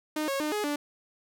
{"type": "tone with pitch steps", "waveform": "sawtooth", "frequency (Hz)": [306.6, 548, 303.3, 419.4, 292.2], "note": ["D#4", "C#5", "D#4", "G#4", "D4"], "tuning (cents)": [-25, -20, -44, 17, -9], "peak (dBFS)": -24, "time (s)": [0.16, 0.76], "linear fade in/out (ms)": 5, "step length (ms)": 120, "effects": []}